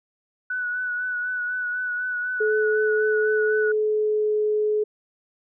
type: tone with vibrato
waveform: sine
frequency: 1480 Hz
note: F#6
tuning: in tune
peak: -24 dBFS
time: 0.5-3.72 s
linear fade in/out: 5 ms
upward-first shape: sine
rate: 4 Hz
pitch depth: 26 cents each way
type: tone with pitch glide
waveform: sine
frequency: 430 to 424.6 Hz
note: A4 to G#4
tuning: -40 to +38 cents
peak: -19 dBFS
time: 2.4-4.84 s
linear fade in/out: 10 ms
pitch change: -22 cents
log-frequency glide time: 3.55-4.38 s
effects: none